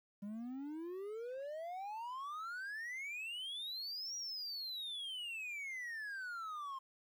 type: exponential two-way sweep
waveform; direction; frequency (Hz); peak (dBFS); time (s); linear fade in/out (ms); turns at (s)
triangle; up then down; 198.4 to 5770 to 1050; -40; 0.22-6.79; 10; 4.16
effects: 12-bit